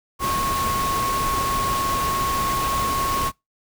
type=tone in noise; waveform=sine; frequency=1094 Hz; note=C#6; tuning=23 cents flat; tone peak=-22 dBFS; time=0.19-3.32 s; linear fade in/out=50 ms; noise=pink; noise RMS=-27 dBFS; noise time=0.19-3.32 s; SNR=+2 dB; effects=noise-tail reverb RT60 0.2 s tail -25 dB re dry